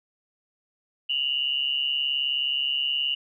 sine tone pair together, 2814 / 2953 Hz, F7 / F#7, +12 / -4 cents, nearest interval minor second, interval 84 cents, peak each -26 / -26 dBFS, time 1.09-3.15 s, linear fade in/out 10 ms, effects none

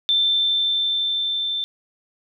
sine tone with level ramp, 3554 Hz, A7, 17 cents sharp, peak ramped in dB -15 to -22 dBFS, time 0.09-1.64 s, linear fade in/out 0 ms, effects none

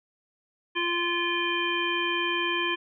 harmonic tone, 346.4 Hz, F4, 14 cents flat, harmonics 1 / 3 / 5 / 7 / 9, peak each -31 / -31 / -31 / -31 / -31 dBFS, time 0.75-2.76 s, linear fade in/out 20 ms, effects none

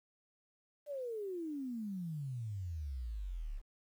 sine exponential sweep, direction down, 602 to 32.42 Hz, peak -38 dBFS, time 0.86-3.62 s, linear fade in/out 50 ms, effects 11-bit

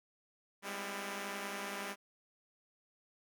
5% pulse tone cluster, 198.9 / 209.7 / 254.5 / 329.5 Hz, G3 / G#3 / C4 / E4, +25 / +17 / -48 / -1 cents, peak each -30 / -37 / -37 / -37 dBFS, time 0.62-1.96 s, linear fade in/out 50 ms, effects none

